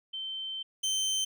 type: tone pair in turn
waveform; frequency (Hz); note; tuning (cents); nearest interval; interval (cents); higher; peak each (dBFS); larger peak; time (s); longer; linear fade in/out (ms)
sine / 25% pulse; 3100 / 3100; G7 / G7; -20 / -20; unison; 0; neither; -34 / -24; second; 0.13-0.63 / 0.83-1.25; first; 10
effects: none